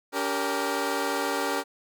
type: chord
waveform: 15% pulse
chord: G diminished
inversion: second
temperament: equal with one note detuned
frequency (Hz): 284 / 392 / 466.2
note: Db4 / G4 / Bb4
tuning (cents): +42 / 0 / 0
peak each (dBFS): -24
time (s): 0.12-1.64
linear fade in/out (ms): 50
effects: none